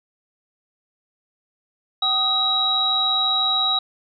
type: tone cluster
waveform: sine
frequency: 762 / 1250 / 3858 Hz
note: G5 / D#6 / B7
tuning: -49 / +8 / -41 cents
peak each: -27 / -27 / -18 dBFS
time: 2.02-3.79 s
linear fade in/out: 5 ms
effects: none